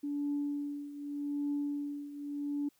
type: tone with tremolo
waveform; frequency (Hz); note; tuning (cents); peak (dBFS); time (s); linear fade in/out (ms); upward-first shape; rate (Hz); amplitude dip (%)
sine; 288.3; D4; -32; -29; 0.03-2.69; 10; triangle; 0.84; 80
effects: tanh soft clip ceiling -26 dBFS + white hiss -71 dBFS RMS until 2.79 s

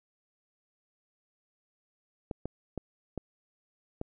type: clicks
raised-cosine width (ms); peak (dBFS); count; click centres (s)
2; -21; 5; 2.312 / 2.456 / 2.777 / 3.177 / 4.014
effects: none

